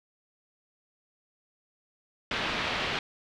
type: low-pass noise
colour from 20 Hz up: white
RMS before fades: -31 dBFS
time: 2.31-2.99 s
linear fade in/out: 2 ms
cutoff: 3500 Hz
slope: 24 dB/octave
effects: none